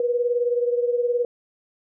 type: beating tone pair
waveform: sine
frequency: 480.4 / 499.4 Hz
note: B4 / B4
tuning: -48 / +19 cents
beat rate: 19 Hz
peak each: -20 / -26 dBFS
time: 0-1.25 s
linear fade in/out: 2 ms
effects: none